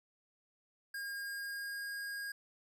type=tone with pitch glide; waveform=square; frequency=1619 to 1629.3 Hz; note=G#6 to G#6; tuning=-45 to -34 cents; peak=-40 dBFS; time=0.94-2.32 s; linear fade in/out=5 ms; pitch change=+11 cents; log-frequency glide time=1.26-1.95 s; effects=none